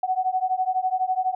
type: beating tone pair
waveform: sine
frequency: 740 / 752 Hz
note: F#5 / F#5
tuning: 0 / +28 cents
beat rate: 12 Hz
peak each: -24 dBFS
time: 0.03-1.35 s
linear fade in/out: 5 ms
effects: none